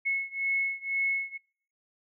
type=beating tone pair; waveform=sine; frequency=2188 / 2190 Hz; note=C#7 / C#7; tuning=-23 / -22 cents; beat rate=2 Hz; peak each=-30 / -31 dBFS; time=0.05-1.38 s; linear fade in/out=20 ms; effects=noise-tail reverb RT60 0.6 s tail -26 dB re dry